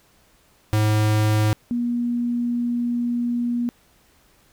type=tone pair in turn; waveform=square / sine; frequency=107.1 / 239.8 Hz; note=A2 / A#3; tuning=-46 / +49 cents; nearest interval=octave + major second; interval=1395 cents; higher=second; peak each=-17 / -20 dBFS; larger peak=first; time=0.73-1.53 / 1.71-3.69 s; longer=second; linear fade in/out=0 ms; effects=pink hiss -58 dBFS RMS until 4.52 s